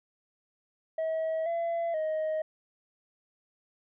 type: tone with pitch steps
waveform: sine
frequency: 642 / 675 / 626 Hz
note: E5 / E5 / D#5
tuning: -46 / +41 / +10 cents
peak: -25 dBFS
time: 0.98-2.42 s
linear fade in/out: 5 ms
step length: 480 ms
effects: tanh soft clip ceiling -27 dBFS